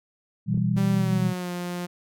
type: chord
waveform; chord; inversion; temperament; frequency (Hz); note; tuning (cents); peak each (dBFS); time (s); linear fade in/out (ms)
sine; E minor; second; equal with one note detuned; 121.63 / 164.81 / 196; B2 / E3 / G3; -26 / 0 / 0; -25; 0.46-1.34; 50
type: clicks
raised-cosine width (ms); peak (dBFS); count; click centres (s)
3; -26; 3; 0.544 / 0.575 / 0.766
type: tone with pitch glide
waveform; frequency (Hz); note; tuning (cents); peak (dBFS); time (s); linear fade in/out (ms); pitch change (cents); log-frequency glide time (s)
sawtooth; 195 to 176.76; G3 to F3; -9 to +21; -25; 0.76-1.87; 20; -170; 0.92-1.51
effects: none